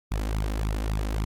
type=tone with flanger; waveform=sawtooth; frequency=52.7 Hz; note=G#1; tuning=26 cents sharp; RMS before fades=-27 dBFS; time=0.11-1.25 s; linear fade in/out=10 ms; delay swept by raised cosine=0.81 to 3.91 ms; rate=3.6 Hz; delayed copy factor=+0.9; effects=MP3 96 kbps